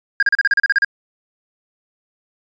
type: tone bursts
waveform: triangle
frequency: 1621 Hz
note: G#6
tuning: 42 cents flat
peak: -9 dBFS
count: 11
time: 0.2-0.847 s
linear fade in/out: 2 ms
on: 27 ms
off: 35 ms
effects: resampled to 16000 Hz